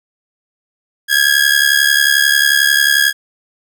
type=ring-modulated tone; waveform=sawtooth; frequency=1653 Hz; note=G#6; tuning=9 cents flat; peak=-3 dBFS; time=1.08-3.13 s; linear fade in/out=50 ms; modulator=35.6 Hz; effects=none